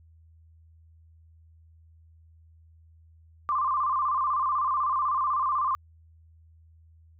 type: tone with vibrato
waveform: sine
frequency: 1113 Hz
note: C#6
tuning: 7 cents sharp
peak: -23 dBFS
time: 3.49-5.75 s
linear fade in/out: 0 ms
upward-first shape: square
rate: 16 Hz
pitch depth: 100 cents each way
effects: added 81 Hz sine -53 dBFS peak until 7.19 s